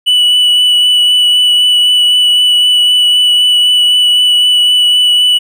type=tone with vibrato; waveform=triangle; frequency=2960 Hz; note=F#7; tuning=in tune; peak=-4 dBFS; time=0.06-5.39 s; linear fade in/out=20 ms; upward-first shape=triangle; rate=3.9 Hz; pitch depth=14 cents each way; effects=none